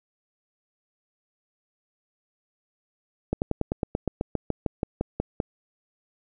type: slowing click train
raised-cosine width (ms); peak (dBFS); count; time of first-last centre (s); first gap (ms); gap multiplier
2; -11; 16; 3.33-5.402; 89; 1.06
effects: none